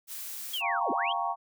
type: noise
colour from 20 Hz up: blue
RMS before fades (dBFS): -39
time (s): 0.07-0.62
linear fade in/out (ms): 50
type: linear two-way sweep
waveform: sine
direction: down then up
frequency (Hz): 3366 to 222.4 to 3366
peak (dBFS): -30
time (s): 0.53-1.13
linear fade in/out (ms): 10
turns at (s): 0.91
type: chord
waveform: sine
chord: G half-diminished seventh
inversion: third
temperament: equal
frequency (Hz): 698.5 / 784 / 932.3 / 1108.7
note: F5 / G5 / Bb5 / Db6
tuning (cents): 0 / 0 / 0 / 0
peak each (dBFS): -33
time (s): 0.6-1.36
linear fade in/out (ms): 50
effects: none